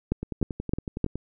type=two click trains; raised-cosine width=3 ms; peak=-10 / -18 dBFS; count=4 / 11; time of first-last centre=0.12-1.043 / 0.23-1.156 s; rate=3.25 / 10.8 Hz; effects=none